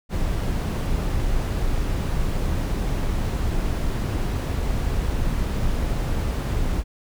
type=noise; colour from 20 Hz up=brown; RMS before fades=-23 dBFS; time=0.09-6.84 s; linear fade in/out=50 ms; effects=none